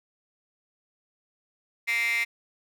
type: tone with high-pass filter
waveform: 15% pulse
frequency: 232.8 Hz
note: A#3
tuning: 2 cents flat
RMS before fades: -26 dBFS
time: 1.87-2.25 s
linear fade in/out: 20 ms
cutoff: 2100 Hz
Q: 8.2
effects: none